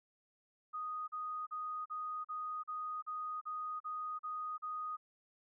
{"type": "tone bursts", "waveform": "sine", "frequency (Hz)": 1243, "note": "D#6", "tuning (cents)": -2, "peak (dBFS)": -38, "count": 11, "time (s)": [0.73, 4.97], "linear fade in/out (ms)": 20, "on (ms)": 350, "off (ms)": 39, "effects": []}